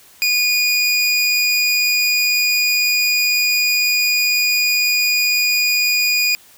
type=tone; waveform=25% pulse; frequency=2454 Hz; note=D#7; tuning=25 cents flat; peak=-10 dBFS; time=0.22-6.35 s; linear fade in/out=0 ms; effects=white hiss -47 dBFS RMS until 6.57 s